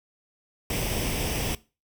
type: noise with comb filter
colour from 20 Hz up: pink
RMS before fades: -28 dBFS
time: 0.7-1.55 s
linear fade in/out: 2 ms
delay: 0.36 ms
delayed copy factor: +0.6
effects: noise-tail reverb RT60 0.3 s tail -20 dB re dry